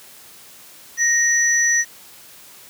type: tone pair together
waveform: sine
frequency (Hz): 1864.7 / 5920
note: A#6 / F#8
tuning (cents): 0 / 0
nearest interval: octave + minor sixth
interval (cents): 2000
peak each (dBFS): -17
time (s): 0.97-1.85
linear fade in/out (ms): 50
effects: white hiss -44 dBFS RMS until 2.69 s + high-pass 80 Hz 12 dB/octave